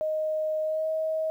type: tone with pitch glide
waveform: sine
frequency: 622.3 to 633.9 Hz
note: D#5 to D#5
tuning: 0 to +32 cents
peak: -25 dBFS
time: 0.01-1.3 s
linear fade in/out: 0 ms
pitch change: +32 cents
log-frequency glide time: 0.62-0.89 s
effects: 10-bit